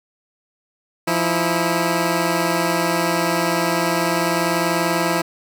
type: tone pair together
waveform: 10% pulse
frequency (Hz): 172.4 / 324.5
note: F3 / E4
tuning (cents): -22 / -27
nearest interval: major seventh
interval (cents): 1095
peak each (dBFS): -12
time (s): 1.07-5.22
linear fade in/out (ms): 10
effects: none